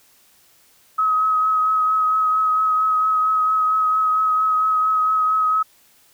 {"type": "tone with vibrato", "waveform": "sine", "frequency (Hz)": 1273, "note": "D#6", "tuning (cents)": 39, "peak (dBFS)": -15, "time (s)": [0.98, 5.63], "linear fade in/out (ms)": 10, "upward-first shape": "triangle", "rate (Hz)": 4.4, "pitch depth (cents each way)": 20, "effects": ["white hiss -55 dBFS RMS until 6.13 s"]}